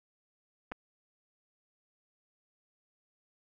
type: clicks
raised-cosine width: 0.5 ms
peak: -29 / -23 dBFS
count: 2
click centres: 0.716 / 0.72 s
effects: none